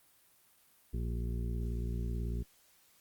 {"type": "harmonic tone", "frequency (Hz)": 58.27, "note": "A#1", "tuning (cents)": 0, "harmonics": [1, 2, 3, 4, 6, 7], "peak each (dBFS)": [-34, -40, -44, -46, -50, -51], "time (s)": [0.93, 2.43], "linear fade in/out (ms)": 10, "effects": ["white hiss -66 dBFS RMS until 3 s", "Opus 32 kbps"]}